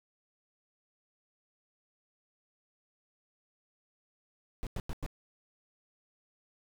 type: noise bursts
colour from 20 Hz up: brown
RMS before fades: -35 dBFS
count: 4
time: 4.63-5.063 s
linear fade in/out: 0 ms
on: 37 ms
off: 95 ms
effects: none